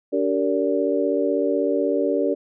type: harmonic tone with a mistuned harmonic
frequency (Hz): 96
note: G2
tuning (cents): -36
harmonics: 3 / 4 / 5 / 6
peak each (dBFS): -24 / -24 / -24 / -24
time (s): 0.12-2.35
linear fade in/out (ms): 20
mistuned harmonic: 5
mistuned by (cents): -73
effects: none